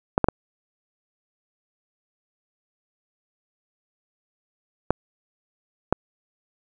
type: clicks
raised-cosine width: 1 ms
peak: -3 dBFS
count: 5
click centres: 0.179 / 0.243 / 0.286 / 4.906 / 5.926 s
effects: none